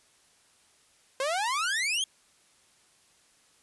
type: exponential sweep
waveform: sawtooth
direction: up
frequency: 516 to 3322 Hz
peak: -23 dBFS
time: 1.2-2.04 s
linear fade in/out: 2 ms
effects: white hiss -63 dBFS RMS until 3.62 s + resampled to 24000 Hz